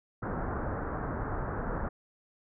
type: low-pass noise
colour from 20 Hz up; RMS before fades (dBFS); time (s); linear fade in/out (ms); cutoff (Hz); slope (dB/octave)
pink; -34; 0.22-1.89; 10; 1600; 48
effects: none